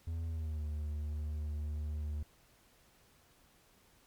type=tone with pitch glide; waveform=triangle; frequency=82.41 to 75.14 Hz; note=E2 to D2; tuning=0 to +40 cents; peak=-33 dBFS; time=0.07-2.23 s; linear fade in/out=5 ms; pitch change=-160 cents; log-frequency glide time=0.26-0.65 s; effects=pink hiss -66 dBFS RMS until 4.06 s + MP3 96 kbps